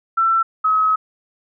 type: tone pair in turn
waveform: sine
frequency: 1340 / 1278.6 Hz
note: E6 / D#6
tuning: +28 / +47 cents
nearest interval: minor second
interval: 81 cents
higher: first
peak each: -13 dBFS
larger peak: neither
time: 0.17-0.43 / 0.64-0.96 s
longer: second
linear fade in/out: 10 ms
effects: none